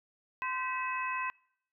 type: harmonic tone with a mistuned harmonic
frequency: 515 Hz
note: C5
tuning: 28 cents flat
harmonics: 2 / 3 / 4 / 5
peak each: -34 / -41 / -40 / -38 dBFS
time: 0.42-1.3 s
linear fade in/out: 0 ms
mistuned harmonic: 4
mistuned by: -90 cents
effects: noise-tail reverb RT60 0.7 s tail -26 dB re dry